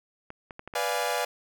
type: clicks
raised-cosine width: 0.5 ms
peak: -25 dBFS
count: 5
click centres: 0.304 / 0.508 / 0.594 / 0.676 / 0.738 s
type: chord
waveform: sawtooth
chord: B diminished seventh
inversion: none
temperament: equal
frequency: 493.9 / 587.3 / 698.5 / 830.6 Hz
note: B4 / D5 / F5 / Ab5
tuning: 0 / 0 / 0 / 0 cents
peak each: -28 dBFS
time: 0.75-1.25 s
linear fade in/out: 5 ms
effects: none